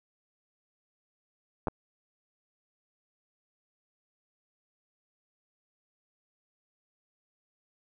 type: clicks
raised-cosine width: 1 ms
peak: -16 dBFS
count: 2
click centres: 1.672 / 1.683 s
effects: none